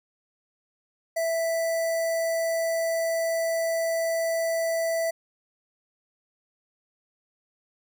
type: tone with notch filter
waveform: square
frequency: 659.3 Hz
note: E5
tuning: in tune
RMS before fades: -26 dBFS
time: 1.16-5.11 s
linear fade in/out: 10 ms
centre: 3300 Hz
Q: 1.5
effects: none